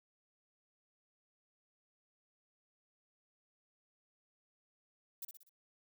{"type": "noise with echo", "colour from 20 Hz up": "violet", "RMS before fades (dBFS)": -43, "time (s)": [5.22, 5.25], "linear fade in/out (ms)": 5, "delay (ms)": 61, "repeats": 4, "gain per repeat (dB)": -6, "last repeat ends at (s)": 5.494, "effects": []}